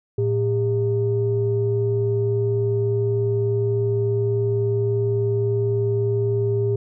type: tone pair together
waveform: sine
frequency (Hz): 112.7 / 401.6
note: A2 / G4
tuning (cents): +42 / +42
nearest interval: octave + minor seventh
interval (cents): 2200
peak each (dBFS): -20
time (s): 0.18-6.76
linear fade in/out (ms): 5
effects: tanh soft clip ceiling -11 dBFS